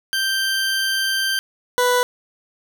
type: tone pair in turn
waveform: 20% pulse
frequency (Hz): 1568 / 493.9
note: G6 / B4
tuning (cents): 0 / 0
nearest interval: octave + minor sixth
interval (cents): 2000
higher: first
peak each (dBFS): -14 / -10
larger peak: second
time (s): 0.13-1.39 / 1.78-2.03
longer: first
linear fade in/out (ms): 0
effects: none